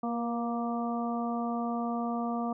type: harmonic tone with a mistuned harmonic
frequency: 234.9 Hz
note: A#3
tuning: 13 cents sharp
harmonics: 1 / 2 / 3 / 4 / 5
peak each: -31 / -40 / -35 / -43 / -39 dBFS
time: 0.03-2.53 s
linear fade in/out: 5 ms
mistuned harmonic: 2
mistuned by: +22 cents
effects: none